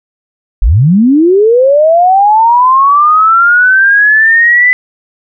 sine linear sweep, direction up, 35.26 to 2010 Hz, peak -3 dBFS, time 0.62-4.73 s, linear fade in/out 0 ms, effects none

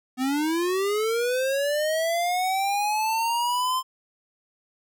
square linear sweep, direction up, 249.8 to 1044 Hz, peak -23 dBFS, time 0.17-3.83 s, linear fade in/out 50 ms, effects none

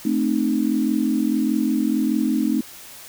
sine chord, A diminished, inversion none, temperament equal with one note detuned, 220 / 261.6 / 306.5 Hz, A3 / C4 / Eb4, 0 / 0 / -26 cents, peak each -22 dBFS, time 0.05-2.61 s, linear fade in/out 5 ms, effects white hiss -41 dBFS RMS until 3.08 s

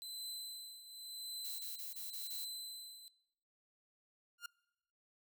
sawtooth tone with tremolo, 4037 Hz, B7, 37 cents sharp, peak -39 dBFS, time 0.02-3.08 s, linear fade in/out 0 ms, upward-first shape triangle, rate 0.92 Hz, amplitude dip 75%
violet noise bursts, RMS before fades -46 dBFS, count 6, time 1.44-2.45 s, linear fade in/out 10 ms, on 150 ms, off 22 ms
sawtooth tone with exponential growth, 1411 Hz, F6, 17 cents sharp, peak -36 dBFS, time 4.38-4.46 s, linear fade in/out 5 ms, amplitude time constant 17 ms
effects noise-tail reverb RT60 1.0 s tail -25 dB re dry

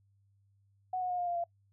sine tone with pitch steps, 740 / 729 / 718.1 / 707.4 / 696.9 / 686.5 Hz, F#5 / F#5 / F5 / F5 / F5 / F5, 0 / -26 / +48 / +22 / -4 / -30 cents, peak -31 dBFS, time 0.93-1.44 s, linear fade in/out 5 ms, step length 85 ms, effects noise-tail reverb RT60 0.1 s tail -23 dB re dry + added 99 Hz sine -66 dBFS peak until 1.72 s

